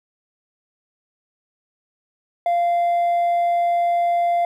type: tone with hard clipping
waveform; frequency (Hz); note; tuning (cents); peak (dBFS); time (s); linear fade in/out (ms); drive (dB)
triangle; 693; F5; -14; -15; 2.46-4.45; 2; 1
effects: none